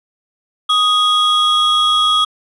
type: tone pair together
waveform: triangle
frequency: 1244.5 / 3322 Hz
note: D#6 / G#7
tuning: 0 / 0 cents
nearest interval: octave + perfect fourth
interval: 1700 cents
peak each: -11 dBFS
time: 0.69-2.25 s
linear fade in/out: 10 ms
effects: tanh soft clip ceiling -4 dBFS + resampled to 24000 Hz